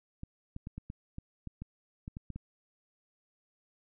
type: clicks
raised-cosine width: 5 ms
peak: -28 dBFS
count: 12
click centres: 0.234 / 0.564 / 0.671 / 0.78 / 0.901 / 1.184 / 1.473 / 1.62 / 2.079 / 2.169 / 2.303 / 2.36 s
effects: none